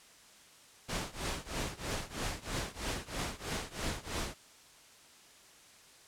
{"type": "noise with tremolo", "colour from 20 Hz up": "pink", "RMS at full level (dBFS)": -34, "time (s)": [0.88, 4.35], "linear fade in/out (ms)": 20, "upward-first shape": "triangle", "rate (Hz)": 3.1, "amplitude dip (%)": 95, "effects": ["white hiss -58 dBFS RMS until 6.07 s", "low-pass 9000 Hz 12 dB/octave"]}